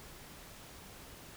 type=silence; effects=pink hiss -52 dBFS RMS until 1.36 s

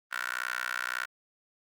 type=tone with high-pass filter; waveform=15% pulse; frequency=61.74 Hz; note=B1; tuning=in tune; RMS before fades=-34 dBFS; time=0.11-1.06 s; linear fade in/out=20 ms; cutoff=1500 Hz; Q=5.2; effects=Opus 32 kbps

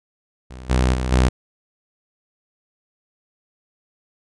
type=tone with level steps; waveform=sawtooth; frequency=63.2 Hz; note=B1; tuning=41 cents sharp; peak=-31 / -11 / -17 / -9 dBFS; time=0.5-1.29 s; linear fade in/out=10 ms; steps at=0.69 / 0.93 / 1.11 s; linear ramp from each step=20 ms; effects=resampled to 22050 Hz

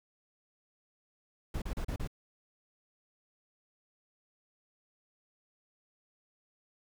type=noise bursts; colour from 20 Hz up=brown; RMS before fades=-35 dBFS; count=5; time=1.54-2.075 s; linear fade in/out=5 ms; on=79 ms; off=35 ms; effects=none

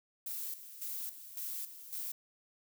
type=noise with tremolo; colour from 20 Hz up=violet; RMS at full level=-40 dBFS; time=0.26-2.12 s; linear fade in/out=5 ms; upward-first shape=square; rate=1.8 Hz; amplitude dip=70%; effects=none

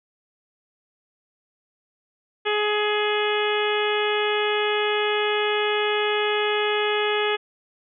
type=harmonic tone; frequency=420 Hz; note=G#4; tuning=19 cents sharp; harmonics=1 / 2 / 3 / 4 / 5 / 6 / 7 / 8; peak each=-23 / -29 / -30 / -30 / -31 / -31 / -31 / -32 dBFS; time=2.45-7.37 s; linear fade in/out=20 ms; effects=none

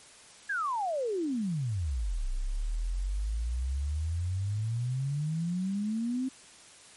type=exponential two-way sweep; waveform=sine; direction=down then up; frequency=1700 to 30.87 to 265.9 Hz; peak=-28 dBFS; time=0.49-6.29 s; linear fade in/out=10 ms; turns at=2.28 s; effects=white hiss -53 dBFS RMS until 6.96 s + MP3 48 kbps

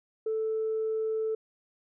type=tone; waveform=sine; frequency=440 Hz; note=A4; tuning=in tune; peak=-26 dBFS; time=0.26-1.35 s; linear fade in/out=5 ms; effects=tanh soft clip ceiling -23 dBFS

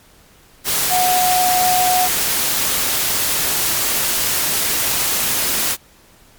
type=tone in noise; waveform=sine; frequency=731 Hz; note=F#5; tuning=21 cents flat; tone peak=-14 dBFS; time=0.89-2.09 s; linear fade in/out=50 ms; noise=white; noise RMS=-18 dBFS; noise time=0.64-5.77 s; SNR=+1 dB; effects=pink hiss -49 dBFS RMS until 6.38 s + MP3 96 kbps

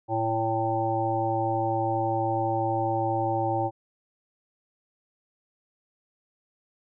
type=harmonic tone; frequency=112.2 Hz; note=A2; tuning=34 cents sharp; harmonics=1 / 3 / 5 / 7 / 8; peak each=-31 / -30 / -31 / -27 / -33 dBFS; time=0.08-3.71 s; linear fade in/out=50 ms; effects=none

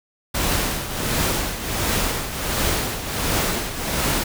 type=noise with tremolo; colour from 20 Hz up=pink; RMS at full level=-20 dBFS; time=0.34-4.24 s; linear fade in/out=10 ms; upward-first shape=triangle; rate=1.4 Hz; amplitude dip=70%; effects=none

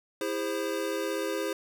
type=chord; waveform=square; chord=E augmented; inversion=none; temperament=equal with one note detuned; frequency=329.6 / 405.8 / 523.3 Hz; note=E4 / G#4 / B#4; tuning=0 / -40 / 0 cents; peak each=-35 / -34 / -34 dBFS; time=0.21-1.53 s; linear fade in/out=2 ms; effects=none

